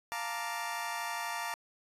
25% pulse chord, Bb major seventh, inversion second, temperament equal, 698.5 / 880 / 932.3 / 1174.7 Hz, F5 / A5 / Bb5 / D6, 0 / 0 / 0 / 0 cents, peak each -38 / -39 / -34 / -38 dBFS, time 0.12-1.54 s, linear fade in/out 0 ms, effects resampled to 32000 Hz

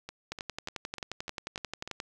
two click trains, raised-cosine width 0.2 ms, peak -23 / -18 dBFS, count 7 / 20, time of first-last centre 0.09-1.876 / 0.32-2.001 s, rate 3.36 / 11.3 Hz, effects 10-bit

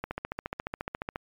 click train, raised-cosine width 0.5 ms, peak -17 dBFS, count 17, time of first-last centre 0.04-1.159 s, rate 14.3 Hz, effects MP3 96 kbps

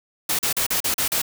white noise bursts, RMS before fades -22 dBFS, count 7, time 0.29-1.218 s, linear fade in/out 5 ms, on 100 ms, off 38 ms, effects none

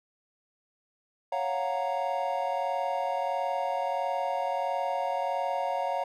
triangle chord, Gb major seventh, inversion second, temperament equal, 554.4 / 698.5 / 740 / 932.3 Hz, Db5 / F5 / Gb5 / Bb5, 0 / 0 / 0 / 0 cents, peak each -31 dBFS, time 1.32-6.04 s, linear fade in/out 5 ms, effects none

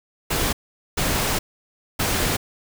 pink noise bursts at uneven times, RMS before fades -22 dBFS, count 3, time 0.3-0.53 / 0.97-1.39 / 1.99-2.37 s, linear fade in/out 10 ms, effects none

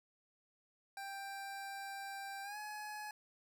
25% pulse tone with pitch glide, 788 to 844.6 Hz, G5 to G#5, +9 to +29 cents, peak -40 dBFS, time 0.97-3.11 s, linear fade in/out 2 ms, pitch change +120 cents, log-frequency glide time 2.43-2.57 s, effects none

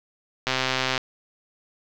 click train, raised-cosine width 0.2 ms, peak -5 dBFS, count 67, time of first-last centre 0.47-0.978 s, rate 130 Hz, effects low-pass 5000 Hz 12 dB/octave + 7-bit

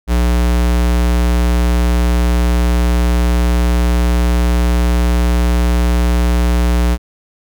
square tone, 60 Hz, B1, 49 cents flat, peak -11 dBFS, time 0.07-6.98 s, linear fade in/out 50 ms, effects none

